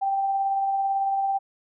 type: tone with tremolo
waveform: sine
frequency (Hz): 784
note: G5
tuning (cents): 0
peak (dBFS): -20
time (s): 0.01-1.39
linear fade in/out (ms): 20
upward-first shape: triangle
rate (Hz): 18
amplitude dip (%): 30
effects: none